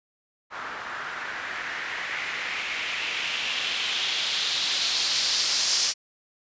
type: noise with low-pass filter sweep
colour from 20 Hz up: blue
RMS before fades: -28 dBFS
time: 0.5-5.94 s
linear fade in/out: 50 ms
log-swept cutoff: 1300 to 5500 Hz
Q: 2.4
effects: resampled to 16000 Hz